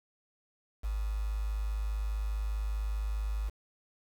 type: tone with quantisation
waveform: sine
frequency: 52.4 Hz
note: G#1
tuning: 16 cents sharp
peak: -30 dBFS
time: 0.83-3.5 s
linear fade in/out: 20 ms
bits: 8
effects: none